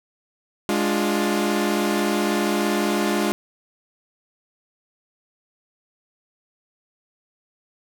sawtooth chord, D diminished, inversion second, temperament equal with one note detuned, 207.7 / 293.7 / 351.9 Hz, Ab3 / D4 / F4, 0 / 0 / +13 cents, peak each -19 / -22 / -20 dBFS, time 0.69-3.32 s, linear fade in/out 0 ms, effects none

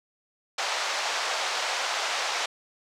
pink band-pass noise, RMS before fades -29 dBFS, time 0.58-2.46 s, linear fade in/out 5 ms, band 620 to 6500 Hz, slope 24 dB/octave, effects none

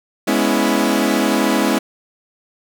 sawtooth chord, C# minor seventh, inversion second, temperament equal with one note detuned, 207.7 / 246.9 / 280.2 / 329.6 Hz, G#3 / B3 / C#4 / E4, 0 / 0 / +19 / 0 cents, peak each -16 dBFS, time 0.27-1.79 s, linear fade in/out 10 ms, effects none

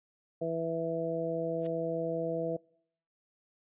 harmonic tone, 164.81 Hz, E3, in tune, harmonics 1 / 2 / 3 / 4, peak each -39 / -38 / -33 / -35 dBFS, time 0.41-2.57 s, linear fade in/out 10 ms
white noise with exponential growth, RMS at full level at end -45 dBFS, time 1.58-1.67 s, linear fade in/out 5 ms, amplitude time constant 19 ms
effects noise-tail reverb RT60 0.7 s tail -26 dB re dry + resampled to 8000 Hz

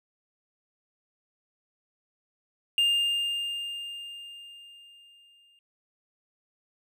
triangle tone with exponential decay, 2808 Hz, F7, 9 cents sharp, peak -18 dBFS, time 2.78-5.59 s, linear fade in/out 1 ms, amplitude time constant 610 ms, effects none

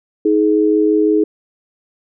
sine tone pair together, 316.1 / 422 Hz, D#4 / G#4, +27 / +28 cents, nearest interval perfect fourth, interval 501 cents, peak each -13 dBFS, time 0.25-1.24 s, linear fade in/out 5 ms, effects none

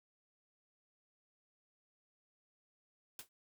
white noise with exponential decay, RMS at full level -43 dBFS, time 3.19-3.29 s, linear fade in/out 1 ms, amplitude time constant 20 ms, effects none

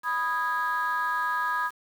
sine chord, G# minor, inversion first, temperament equal with one note detuned, 987.8 / 1244.5 / 1648.8 Hz, B5 / D#6 / G#6, 0 / 0 / -13 cents, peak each -28 dBFS, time 0.03-1.71 s, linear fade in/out 50 ms, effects tanh soft clip ceiling -19 dBFS + 8-bit

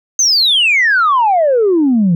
sine exponential sweep, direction down, 6420 to 163.1 Hz, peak -7 dBFS, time 0.19-2.15 s, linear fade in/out 2 ms, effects tanh soft clip ceiling -5 dBFS

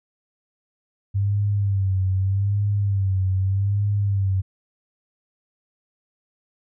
sine tone with vibrato, 98.2 Hz, G2, 4 cents sharp, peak -18 dBFS, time 1.14-4.42 s, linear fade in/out 20 ms, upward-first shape sine, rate 0.82 Hz, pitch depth 72 cents each way, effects none

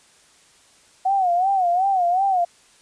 sine tone with vibrato, 740 Hz, F#5, in tune, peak -16 dBFS, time 1.05-2.45 s, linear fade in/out 10 ms, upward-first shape sine, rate 2.7 Hz, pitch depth 120 cents each way, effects white hiss -54 dBFS RMS until 2.81 s + resampled to 22050 Hz

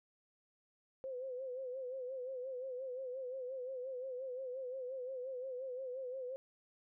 sine tone with vibrato, 514 Hz, C5, 31 cents flat, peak -40 dBFS, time 1.04-6.36 s, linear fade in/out 0 ms, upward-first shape sine, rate 5.7 Hz, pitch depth 74 cents each way, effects none

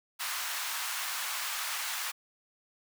pink high-pass noise, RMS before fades -35 dBFS, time 0.19-2.12 s, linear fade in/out 20 ms, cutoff 970 Hz, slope 24 dB/octave, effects none

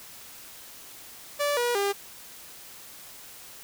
sawtooth tone with pitch steps, 580 / 482.1 / 400.8 Hz, D5 / B4 / G4, -22 / -42 / +38 cents, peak -20 dBFS, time 1.39-1.93 s, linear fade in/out 20 ms, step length 180 ms, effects white hiss -46 dBFS RMS until 3.63 s

